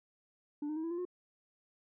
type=tone with pitch steps; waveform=sine; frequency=293.7 / 305.8 / 318.4 / 331.6 / 345.3 / 359.5 Hz; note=D4 / D#4 / D#4 / E4 / F4 / F#4; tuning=0 / -30 / +40 / +10 / -20 / -50 cents; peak=-32 dBFS; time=0.62-1.052 s; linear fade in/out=5 ms; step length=72 ms; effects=tanh soft clip ceiling -34 dBFS